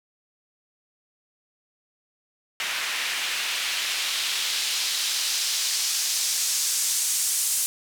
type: noise with band-pass filter sweep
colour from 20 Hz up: white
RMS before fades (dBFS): -26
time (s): 2.6-7.66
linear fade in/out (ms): 0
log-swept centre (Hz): 2100 to 8400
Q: 1.2
effects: none